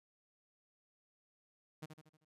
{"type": "tone with echo", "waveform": "sawtooth", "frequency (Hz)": 155.56, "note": "D#3", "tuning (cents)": 0, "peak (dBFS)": -40, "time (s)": [1.82, 1.86], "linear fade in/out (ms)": 10, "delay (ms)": 78, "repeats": 5, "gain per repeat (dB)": -6, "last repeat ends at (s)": 2.25, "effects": ["resampled to 32000 Hz"]}